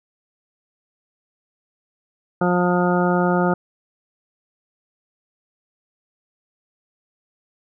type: harmonic tone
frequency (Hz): 178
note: F3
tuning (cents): +33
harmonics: 1 / 2 / 3 / 4 / 5 / 7 / 8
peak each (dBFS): -19 / -22 / -24 / -25 / -26 / -27 / -28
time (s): 2.41-3.54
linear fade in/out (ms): 5
effects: none